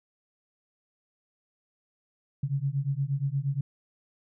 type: beating tone pair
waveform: sine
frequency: 134.6 / 143.1 Hz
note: C3 / D3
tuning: +49 / -45 cents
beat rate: 8.5 Hz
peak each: -29 dBFS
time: 2.43-3.61 s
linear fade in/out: 5 ms
effects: none

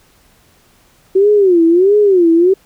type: tone with vibrato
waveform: sine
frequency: 371.4 Hz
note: F#4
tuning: 7 cents sharp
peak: -6 dBFS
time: 1.15-2.54 s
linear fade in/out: 10 ms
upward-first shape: sine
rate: 1.5 Hz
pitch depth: 210 cents each way
effects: pink hiss -51 dBFS RMS until 2.65 s

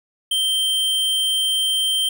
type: tone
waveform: square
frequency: 3136 Hz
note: G7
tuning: in tune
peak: -18 dBFS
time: 0.31-2.09 s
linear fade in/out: 5 ms
effects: none

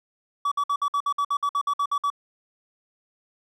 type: tone bursts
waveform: triangle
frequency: 1143 Hz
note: D6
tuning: 47 cents flat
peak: -19 dBFS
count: 14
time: 0.45-2.102 s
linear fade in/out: 5 ms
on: 66 ms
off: 56 ms
effects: none

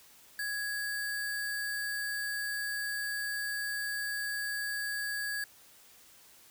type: tone with sample-and-hold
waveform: sine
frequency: 1668 Hz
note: G#6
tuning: 7 cents sharp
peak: -32 dBFS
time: 0.39-5.44 s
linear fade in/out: 2 ms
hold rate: 6300 Hz
effects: white hiss -58 dBFS RMS until 6.5 s

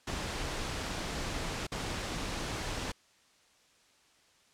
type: noise with dropouts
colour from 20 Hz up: pink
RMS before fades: -36 dBFS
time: 0.07-2.92 s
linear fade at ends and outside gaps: 5 ms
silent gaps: 1.669-1.718 s
effects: white hiss -65 dBFS RMS until 4.53 s + low-pass 7000 Hz 12 dB/octave

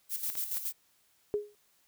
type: noise with tremolo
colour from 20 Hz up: violet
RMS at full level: -33 dBFS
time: 0.09-0.73 s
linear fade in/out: 50 ms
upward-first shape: square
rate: 7.1 Hz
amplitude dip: 60%
type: clicks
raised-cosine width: 0.2 ms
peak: -26 dBFS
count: 3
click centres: 0.301 / 0.354 / 0.57 s
type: tone with exponential decay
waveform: sine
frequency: 415.3 Hz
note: G#4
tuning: in tune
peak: -24 dBFS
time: 1.34-1.55 s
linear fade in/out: 0 ms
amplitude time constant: 44 ms
effects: white hiss -69 dBFS RMS until 1.87 s

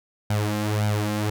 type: tone with flanger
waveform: sawtooth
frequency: 105.3 Hz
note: G#2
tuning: 24 cents sharp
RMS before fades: -24 dBFS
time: 0.3-1.3 s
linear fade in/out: 5 ms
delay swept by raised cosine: 1.3 to 3.8 ms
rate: 1.8 Hz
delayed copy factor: +0.75
effects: none

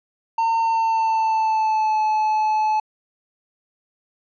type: tone with pitch glide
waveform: triangle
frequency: 909 to 862 Hz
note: A#5 to A5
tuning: -44 to -36 cents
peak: -15 dBFS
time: 0.38-2.8 s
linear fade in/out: 5 ms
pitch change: -92 cents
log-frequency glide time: 0.6-2.01 s
effects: resampled to 16000 Hz

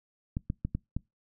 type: clicks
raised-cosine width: 5 ms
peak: -18 dBFS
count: 5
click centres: 0.369 / 0.501 / 0.65 / 0.75 / 0.966 s
effects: noise-tail reverb RT60 0.2 s tail -25 dB re dry

